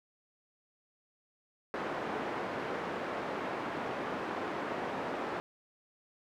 pink band-pass noise, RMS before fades -37 dBFS, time 1.74-5.4 s, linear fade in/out 0 ms, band 290 to 1500 Hz, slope 12 dB/octave, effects none

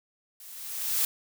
blue noise with level ramp, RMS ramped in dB -48 to -24 dBFS, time 0.4-1.05 s, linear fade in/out 2 ms, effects none

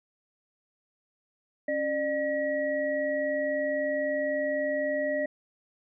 sine tone cluster, 276.2 / 600 / 1914 Hz, C#4 / D5 / A#6, -6 / +37 / +45 cents, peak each -34 / -27 / -34 dBFS, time 1.68-5.26 s, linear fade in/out 5 ms, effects none

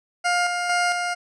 20% pulse tone with tremolo, 707 Hz, F5, 21 cents sharp, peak -14 dBFS, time 0.24-1.15 s, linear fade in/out 20 ms, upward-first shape square, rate 2.2 Hz, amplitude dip 40%, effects resampled to 22050 Hz

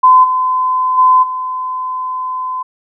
sine tone with level steps, 1021 Hz, C6, 43 cents flat, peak -3 / -11 / -5 / -17 dBFS, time 0.03-2.63 s, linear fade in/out 10 ms, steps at 0.23 / 0.97 / 1.22 s, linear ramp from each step 20 ms, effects none

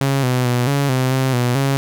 sawtooth tone with pitch steps, 137.2 / 126.2 / 122.8 / 140.8 / 129.2 / 131.8 / 122.7 / 137.1 Hz, C#3 / B2 / B2 / C#3 / C3 / C3 / B2 / C#3, -17 / +38 / -9 / +27 / -21 / +13 / -11 / -19 cents, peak -11 dBFS, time 0.01-1.77 s, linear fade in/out 0 ms, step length 220 ms, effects none

